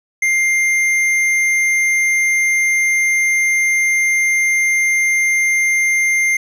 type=tone with hard clipping; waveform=sine; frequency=2100 Hz; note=C7; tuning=6 cents sharp; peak=-14 dBFS; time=0.22-6.37 s; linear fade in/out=5 ms; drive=9 dB; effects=none